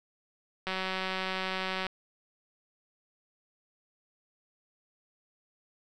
click train, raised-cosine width 0.3 ms, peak -17 dBFS, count 226, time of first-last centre 0.67-1.867 s, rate 188 Hz, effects none

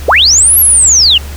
sine linear two-way sweep, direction up then down, 339.6 to 11760 to 2710 Hz, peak -3 dBFS, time 0.08-1.18 s, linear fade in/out 5 ms, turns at 0.59 s, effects added 72 Hz sine -21 dBFS peak until 1.36 s + pink hiss -30 dBFS RMS until 1.36 s

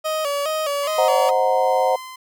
30% pulse tone with vibrato, 597 Hz, D5, 28 cents sharp, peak -18 dBFS, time 0.04-1.31 s, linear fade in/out 20 ms, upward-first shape square, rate 2.4 Hz, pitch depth 81 cents each way
sawtooth tone with tremolo, 1032 Hz, C6, 24 cents flat, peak -28 dBFS, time 0.83-2.16 s, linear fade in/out 5 ms, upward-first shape sine, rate 1.2 Hz, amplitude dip 45%
sine chord, C half-diminished seventh, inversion none, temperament equal, 523.3 / 622.3 / 740 / 932.3 Hz, C5 / Eb5 / Gb5 / Bb5, 0 / 0 / 0 / 0 cents, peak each -19 / -24 / -20 / -22 dBFS, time 0.98-1.96 s, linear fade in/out 5 ms
effects none

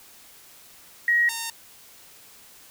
sine / 5% pulse tone pair in turn, 1895 / 916.8 Hz, A#6 / A#5, +28 / -29 cents, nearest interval octave + minor second, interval 1257 cents, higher first, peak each -17 dBFS, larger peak neither, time 1.08-1.29 / 1.29-1.5 s, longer neither, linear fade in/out 2 ms, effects white hiss -50 dBFS RMS until 2.7 s

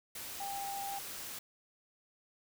sine tone in noise, 795 Hz, G5, 24 cents sharp, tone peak -38 dBFS, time 0.4-0.99 s, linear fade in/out 5 ms, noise white, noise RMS -44 dBFS, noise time 0.15-1.39 s, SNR +3 dB, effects none

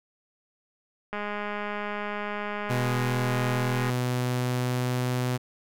click train, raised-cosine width 0.5 ms, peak -18 dBFS, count 574, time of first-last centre 1.13-3.898 s, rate 207 Hz
sawtooth tone with pitch glide, 123.9 to 125.27 Hz, B2 to B2, +6 to +25 cents, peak -21 dBFS, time 2.69-5.38 s, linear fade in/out 20 ms, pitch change +19 cents, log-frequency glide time 2.98-5.04 s
effects none

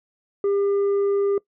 triangle tone with tanh clipping, 400.3 Hz, G4, 36 cents sharp, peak -19 dBFS, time 0.44-1.38 s, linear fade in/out 2 ms, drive 8 dB, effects noise-tail reverb RT60 0.1 s tail -21 dB re dry

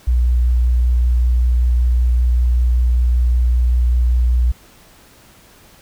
sine tone with vibrato, 60.7 Hz, B1, 29 cents flat, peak -11 dBFS, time 0.07-4.52 s, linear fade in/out 10 ms, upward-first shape sine, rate 5.2 Hz, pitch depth 12 cents each way, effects pink hiss -47 dBFS RMS until 5.81 s

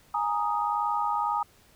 sine chord, Ab suspended second, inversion none, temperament equal, 830.6 / 932.3 / 1244.5 Hz, Ab5 / Bb5 / Eb6, 0 / 0 / 0 cents, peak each -29 dBFS, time 0.14-1.43 s, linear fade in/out 5 ms, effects pink hiss -59 dBFS RMS until 1.75 s

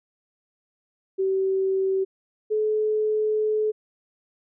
sine tone pair in turn, 383.4 / 429.3 Hz, G4 / A4, -38 / -43 cents, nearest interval major second, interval 195 cents, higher second, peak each -20 dBFS, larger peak neither, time 1.18-2.05 / 2.5-3.72 s, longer second, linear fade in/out 20 ms, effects none

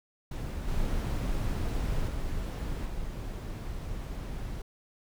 brown noise with level steps, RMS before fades -34 / -30 / -33 / -36 dBFS, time 0.31-4.62 s, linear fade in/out 5 ms, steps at 0.67 / 2.07 / 2.85 s, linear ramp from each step 20 ms, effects none

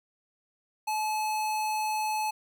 square tone, 860 Hz, A5, 40 cents flat, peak -28 dBFS, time 0.87-2.31 s, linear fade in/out 10 ms, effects none

